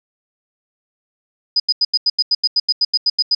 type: tone bursts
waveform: sine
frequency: 4978 Hz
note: D#8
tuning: in tune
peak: -11 dBFS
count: 15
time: 1.56-3.349 s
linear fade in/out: 5 ms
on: 39 ms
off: 86 ms
effects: none